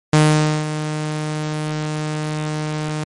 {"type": "tone with ADSR envelope", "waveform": "sawtooth", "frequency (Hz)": 153.1, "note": "D#3", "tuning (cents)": -28, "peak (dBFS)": -5, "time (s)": [0.13, 3.04], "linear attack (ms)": 4, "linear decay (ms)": 510, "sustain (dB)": -12, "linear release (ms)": 3, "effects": ["MP3 48 kbps"]}